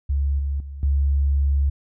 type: tone with level steps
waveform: sine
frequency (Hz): 69.9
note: C#2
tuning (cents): +15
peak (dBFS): -18 / -21 / -31 / -16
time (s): 0.09-1.7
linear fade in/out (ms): 10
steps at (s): 0.39 / 0.6 / 0.83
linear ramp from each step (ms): 2
effects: none